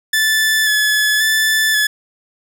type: tone with vibrato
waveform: sawtooth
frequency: 1733 Hz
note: A6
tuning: 27 cents flat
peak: -9 dBFS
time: 0.13-1.87 s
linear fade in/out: 5 ms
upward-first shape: square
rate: 0.93 Hz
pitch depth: 19 cents each way
effects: none